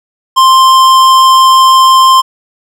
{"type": "tone with tanh clipping", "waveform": "sine", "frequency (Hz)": 1049, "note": "C6", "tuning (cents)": 4, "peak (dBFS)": -4, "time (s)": [0.36, 2.22], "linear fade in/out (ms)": 20, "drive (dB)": 17, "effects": []}